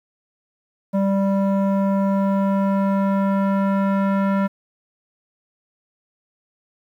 square tone with low-pass filter sweep, 196 Hz, G3, in tune, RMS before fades -19 dBFS, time 0.93-4.48 s, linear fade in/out 20 ms, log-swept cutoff 770 to 1400 Hz, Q 1.6, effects 9-bit

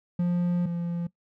triangle tone pair in turn, 175.6 / 171.79 Hz, F3 / F3, +10 / -28 cents, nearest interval unison, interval 38 cents, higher first, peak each -20 / -25 dBFS, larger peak first, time 0.19-0.66 / 0.66-1.07 s, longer first, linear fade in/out 5 ms, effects noise-tail reverb RT60 0.1 s tail -19 dB re dry

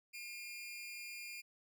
sawtooth tone with amplitude modulation, 2408 Hz, D7, 43 cents sharp, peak -39 dBFS, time 0.13-1.42 s, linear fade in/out 20 ms, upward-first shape sine, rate 250 Hz, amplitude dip 70%, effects none

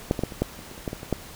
clicks, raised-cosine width 2 ms, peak -7 / -14 / -10 / -23 / -8 / -28 / -27 / -28 / -14 / -18 / -23 / -9 dBFS, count 12, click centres 0.111 / 0.192 / 0.236 / 0.322 / 0.42 / 0.591 / 0.714 / 0.779 / 0.878 / 0.931 / 1.031 / 1.127 s, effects pink hiss -43 dBFS RMS until 1.35 s

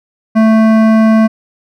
sine tone with hard clipping, 220.8 Hz, A3, 6 cents sharp, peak -7 dBFS, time 0.35-1.28 s, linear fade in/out 20 ms, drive 14 dB, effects none

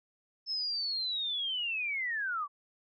sine linear sweep, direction down, 5274 to 1108.7 Hz, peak -31 dBFS, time 0.46-2.48 s, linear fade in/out 50 ms, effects none

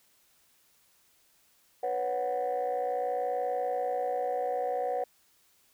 sine chord, B suspended second, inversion none, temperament equal, 493.9 / 554.4 / 740 Hz, B4 / C#5 / F#5, 0 / 0 / 0 cents, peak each -31 / -33 / -30 dBFS, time 1.83-5.04 s, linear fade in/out 5 ms, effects tanh soft clip ceiling -23 dBFS + white hiss -66 dBFS RMS until 5.73 s

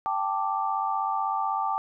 sine chord, G suspended second, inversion none, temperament equal, 784 / 880 / 1174.7 Hz, G5 / A5 / D6, 0 / 0 / 0 cents, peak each -29 dBFS, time 0.06-1.78 s, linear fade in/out 0 ms, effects none

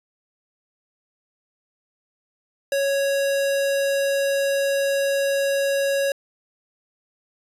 square tone, 554 Hz, C#5, 1 cent flat, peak -20 dBFS, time 2.72-6.12 s, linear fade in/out 2 ms, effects resampled to 32000 Hz

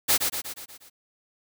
white noise with echo, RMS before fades -20 dBFS, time 0.08-0.18 s, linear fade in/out 20 ms, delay 120 ms, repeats 6, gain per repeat -5 dB, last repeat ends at 0.9 s, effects none

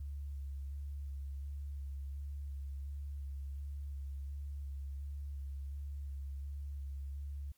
sine tone with vibrato, 70 Hz, C#2, 18 cents sharp, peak -39 dBFS, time 0-7.52 s, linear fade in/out 5 ms, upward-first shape square, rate 1.4 Hz, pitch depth 21 cents each way, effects white hiss -74 dBFS RMS until 7.57 s + MP3 96 kbps

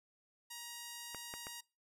5% pulse tone, 947 Hz, A#5, 27 cents sharp, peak -34 dBFS, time 0.5-1.61 s, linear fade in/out 10 ms
clicks, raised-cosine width 0.5 ms, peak -29 / -29 / -30 dBFS, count 3, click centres 1.147 / 1.339 / 1.469 s
effects noise-tail reverb RT60 0.3 s tail -22 dB re dry

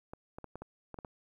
clicks, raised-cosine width 1 ms, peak -29 dBFS, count 8, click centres 0.135 / 0.385 / 0.443 / 0.556 / 0.62 / 0.943 / 0.988 / 1.048 s, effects 11-bit

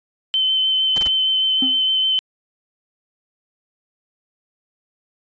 sine tone with vibrato, 3071 Hz, G7, 36 cents flat, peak -15 dBFS, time 0.34-2.19 s, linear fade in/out 0 ms, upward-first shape sine, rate 6.5 Hz, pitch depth 12 cents each way
pink noise bursts, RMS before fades -29 dBFS, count 3, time 0.96-1.075 s, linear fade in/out 2 ms, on 21 ms, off 26 ms
triangle tone with exponential decay, 261.6 Hz, C4, in tune, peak -16 dBFS, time 1.62-1.82 s, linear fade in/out 5 ms, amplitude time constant 43 ms
effects resampled to 16000 Hz

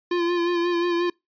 square tone with vibrato, 346.6 Hz, F4, 13 cents flat, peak -21 dBFS, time 0.11-1.1 s, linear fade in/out 5 ms, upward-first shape sine, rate 5.6 Hz, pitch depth 32 cents each way, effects noise-tail reverb RT60 0.2 s tail -26 dB re dry + resampled to 11025 Hz

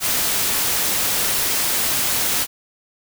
white noise, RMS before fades -20 dBFS, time 0-2.47 s, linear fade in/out 50 ms, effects none

